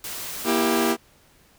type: noise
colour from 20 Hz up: white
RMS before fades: -33 dBFS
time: 0.04-0.92 s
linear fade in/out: 2 ms
type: chord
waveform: sawtooth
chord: E diminished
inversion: second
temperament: just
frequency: 237.3 / 329.6 / 395.6 Hz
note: Bb3 / E4 / G4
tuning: +31 / 0 / +16 cents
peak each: -20 dBFS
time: 0.44-0.97 s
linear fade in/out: 50 ms
effects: pink hiss -57 dBFS RMS until 1.58 s